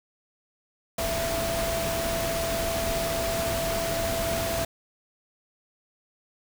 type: tone in noise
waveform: sine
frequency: 667 Hz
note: E5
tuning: 20 cents sharp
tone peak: -28 dBFS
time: 0.98-4.65 s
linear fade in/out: 5 ms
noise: pink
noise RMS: -30 dBFS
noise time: 0.98-4.65 s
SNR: -1 dB
effects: none